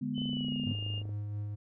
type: chord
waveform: sine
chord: G# diminished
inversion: second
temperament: equal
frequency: 146.83 / 207.7 / 246.9 Hz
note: D3 / G#3 / B3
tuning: 0 / 0 / 0 cents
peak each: -38 / -37 / -34 dBFS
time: 0.01-0.73 s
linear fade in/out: 10 ms
type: tone with pitch glide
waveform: sine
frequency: 3022 to 2820 Hz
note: F#7 to F7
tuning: +36 to +16 cents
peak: -38 dBFS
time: 0.14-1.03 s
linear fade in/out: 50 ms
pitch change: -120 cents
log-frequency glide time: 0.27-0.62 s
type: click train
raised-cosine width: 2 ms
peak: -35 dBFS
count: 25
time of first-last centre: 0.18-1.093 s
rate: 26.3 Hz
type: tone with tremolo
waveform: triangle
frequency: 103.7 Hz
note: G#2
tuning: 2 cents flat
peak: -31 dBFS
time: 0.65-1.56 s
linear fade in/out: 20 ms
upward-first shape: sine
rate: 4.4 Hz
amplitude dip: 25%
effects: none